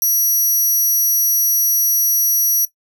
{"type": "tone", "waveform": "15% pulse", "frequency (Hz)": 5800, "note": "F#8", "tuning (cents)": -35, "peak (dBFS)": -7, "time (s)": [0.02, 2.65], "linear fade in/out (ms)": 2, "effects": ["noise-tail reverb RT60 0.1 s tail -17 dB re dry"]}